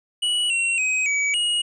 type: tone with pitch steps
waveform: square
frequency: 2934 / 2732 / 2525 / 2276 / 2886 Hz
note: F#7 / F7 / D#7 / C#7 / F#7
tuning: -15 / -39 / +25 / +45 / -44 cents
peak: -20 dBFS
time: 0.22-1.62 s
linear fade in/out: 10 ms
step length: 280 ms
effects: resampled to 22050 Hz